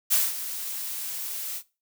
blue noise with ADSR envelope, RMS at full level -20 dBFS, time 0.1-1.63 s, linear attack 25 ms, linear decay 200 ms, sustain -13 dB, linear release 71 ms, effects noise-tail reverb RT60 0.3 s tail -20 dB re dry

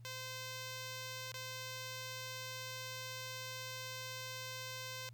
5% pulse tone with dropouts, 516 Hz, C5, 24 cents flat, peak -32 dBFS, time 0.05-5.09 s, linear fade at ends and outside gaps 0 ms, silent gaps 1.318-1.341 s, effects added 118 Hz sine -52 dBFS peak until 5.13 s + pink hiss -75 dBFS RMS until 5.13 s

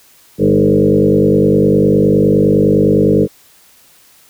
sine tone with frequency modulation, 312.9 Hz, D#4, 10 cents sharp, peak -7 dBFS, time 0.38-3.28 s, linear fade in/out 50 ms, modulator 49.8 Hz, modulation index 3.7, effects white hiss -47 dBFS RMS until 4.29 s

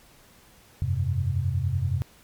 sine chord, F suspended second, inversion none, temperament equal, 87.31 / 98 / 130.81 Hz, F2 / G2 / C3, 0 / 0 / 0 cents, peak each -27 dBFS, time 0.82-2.02 s, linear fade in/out 0 ms, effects pink hiss -55 dBFS RMS until 2.23 s + MP3 96 kbps

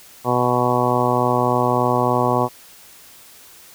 harmonic tone, 123.4 Hz, B2, 1 cent flat, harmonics 1 / 2 / 3 / 4 / 5 / 6 / 7 / 8 / 9, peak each -24 / -24 / -24 / -24 / -24 / -24 / -24 / -24 / -24 dBFS, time 0.24-2.49 s, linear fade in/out 50 ms, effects white hiss -45 dBFS RMS until 3.74 s

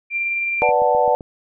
sine tone with tremolo, 2372 Hz, D7, 17 cents sharp, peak -18 dBFS, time 0.1-0.72 s, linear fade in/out 50 ms, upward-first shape triangle, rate 19 Hz, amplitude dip 25%
sine chord, B minor seventh, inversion none, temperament equal with one note detuned, 493.9 / 587.3 / 742.1 / 880 Hz, B4 / D5 / F#5 / A5, 0 / 0 / +5 / 0 cents, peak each -19 dBFS, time 0.62-1.15 s, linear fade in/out 0 ms
click train, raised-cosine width 2 ms, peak -22 dBFS, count 5, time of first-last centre 0.69-1.208 s, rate 7.72 Hz
effects none

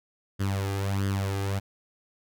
sawtooth tone with flanger, 98.2 Hz, G2, 4 cents sharp, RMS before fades -28 dBFS, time 0.39-1.6 s, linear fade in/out 20 ms, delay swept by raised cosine 0.61 to 2.51 ms, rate 1.5 Hz, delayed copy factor +0.7, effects none

